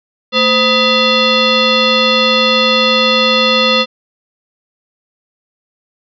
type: tone with frequency modulation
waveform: sine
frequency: 1997 Hz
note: B6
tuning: 19 cents sharp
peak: -8 dBFS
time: 0.32-3.86 s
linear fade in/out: 50 ms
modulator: 740 Hz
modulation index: 2.9
effects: none